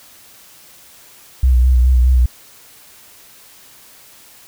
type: tone with vibrato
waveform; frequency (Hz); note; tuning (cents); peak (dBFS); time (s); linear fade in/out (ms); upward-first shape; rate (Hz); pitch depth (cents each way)
sine; 62.7; B1; +27; -8; 1.43-2.26; 5; sine; 4.8; 48
effects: white hiss -44 dBFS RMS until 4.47 s